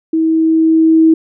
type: tone with level ramp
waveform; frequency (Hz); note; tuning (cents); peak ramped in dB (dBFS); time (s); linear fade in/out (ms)
sine; 321.8; E4; -42; -10 to -4; 0.13-1.14; 5
effects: none